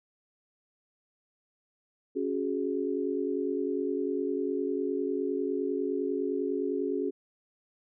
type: chord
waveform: sine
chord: C# suspended fourth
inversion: none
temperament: equal with one note detuned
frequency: 277.2 / 370 / 419.9 Hz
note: C#4 / F#4 / G#4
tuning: 0 / 0 / +19 cents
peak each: -32 dBFS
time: 2.15-7.11 s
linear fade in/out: 20 ms
effects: none